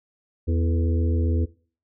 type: harmonic tone with a mistuned harmonic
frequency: 82.5 Hz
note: E2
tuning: 2 cents sharp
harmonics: 1 / 3 / 4 / 5 / 6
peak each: -20 / -30 / -32 / -34 / -36 dBFS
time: 0.47-1.46 s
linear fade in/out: 20 ms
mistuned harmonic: 5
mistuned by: +62 cents
effects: noise-tail reverb RT60 0.4 s tail -19 dB re dry